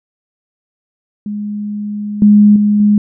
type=tone with level steps; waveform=sine; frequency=207.7 Hz; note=G#3; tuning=in tune; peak=-18 / -3 / -8 / -6 dBFS; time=1.26-2.98 s; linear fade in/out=2 ms; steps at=2.22 / 2.56 / 2.8 s; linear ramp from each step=2 ms; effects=none